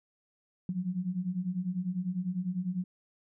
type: beating tone pair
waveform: sine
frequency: 174.61 / 184.61 Hz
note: F3 / F#3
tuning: 0 / -4 cents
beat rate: 10 Hz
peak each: -35 / -32 dBFS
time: 0.69-2.84 s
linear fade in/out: 2 ms
effects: none